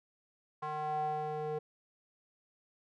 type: tone with band-pass filter sweep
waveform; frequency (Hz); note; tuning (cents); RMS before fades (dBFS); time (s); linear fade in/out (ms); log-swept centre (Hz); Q
square; 152.4; D#3; -36; -36; 0.62-1.59; 10; 960 to 540; 5.5
effects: none